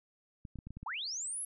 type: clicks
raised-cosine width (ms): 5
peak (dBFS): -32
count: 7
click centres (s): 0.452 / 0.557 / 0.588 / 0.67 / 0.706 / 0.77 / 0.83
type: linear sweep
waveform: sine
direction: up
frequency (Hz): 740 to 11310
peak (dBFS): -36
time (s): 0.86-1.45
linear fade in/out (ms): 5
effects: none